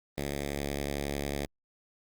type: tone with notch filter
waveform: 5% pulse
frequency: 71 Hz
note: C#2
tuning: 42 cents sharp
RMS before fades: -34 dBFS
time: 0.18-1.46 s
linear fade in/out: 0 ms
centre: 990 Hz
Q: 1.4
effects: Opus 24 kbps